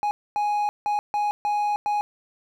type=tone bursts at uneven times; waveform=triangle; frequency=830.6 Hz; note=G#5; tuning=in tune; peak=-19 dBFS; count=6; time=0.03-0.11 / 0.36-0.69 / 0.86-0.99 / 1.14-1.31 / 1.45-1.76 / 1.86-2.01 s; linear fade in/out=0 ms; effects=none